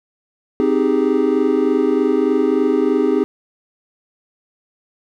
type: chord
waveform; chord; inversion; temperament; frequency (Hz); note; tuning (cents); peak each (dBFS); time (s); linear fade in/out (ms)
triangle; Ab major seventh; first; equal; 261.6 / 311.1 / 392 / 415.3; C4 / Eb4 / G4 / Ab4; 0 / 0 / 0 / 0; -17; 0.6-3.24; 0
effects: none